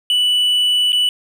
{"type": "tone with dropouts", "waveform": "triangle", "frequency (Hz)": 2965, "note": "F#7", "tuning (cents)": 3, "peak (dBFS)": -11, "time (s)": [0.1, 1.09], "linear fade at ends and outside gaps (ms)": 1, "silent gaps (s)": [0.921, 0.929], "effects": []}